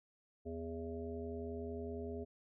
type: harmonic tone with a mistuned harmonic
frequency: 82.41 Hz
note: E2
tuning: in tune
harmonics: 1 / 3 / 5 / 7 / 8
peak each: -46 / -46 / -44 / -54 / -52 dBFS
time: 0.45-2.25 s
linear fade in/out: 20 ms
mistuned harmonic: 8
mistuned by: +22 cents
effects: none